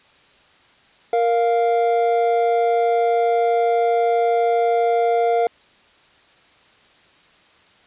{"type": "tone pair together", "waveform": "triangle", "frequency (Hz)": [466.2, 698.5], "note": ["A#4", "F5"], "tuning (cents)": [0, 0], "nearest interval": "perfect fifth", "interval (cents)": 700, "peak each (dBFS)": -16, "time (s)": [1.13, 5.47], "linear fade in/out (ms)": 2, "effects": ["white hiss -53 dBFS RMS until 7.86 s", "resampled to 8000 Hz"]}